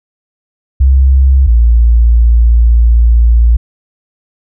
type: tone pair in turn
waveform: sine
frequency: 66.4 / 57.76 Hz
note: C2 / A#1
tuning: +26 / -15 cents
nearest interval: major second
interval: 241 cents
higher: first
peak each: -3 dBFS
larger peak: neither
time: 0.8-1.47 / 1.47-3.57 s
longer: second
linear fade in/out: 10 ms
effects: none